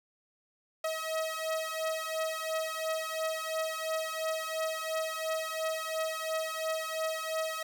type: beating tone pair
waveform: sawtooth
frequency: 637 / 639.9 Hz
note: D#5 / D#5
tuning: +41 / +48 cents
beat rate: 2.9 Hz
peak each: -31 / -31 dBFS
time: 0.84-7.63 s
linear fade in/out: 5 ms
effects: none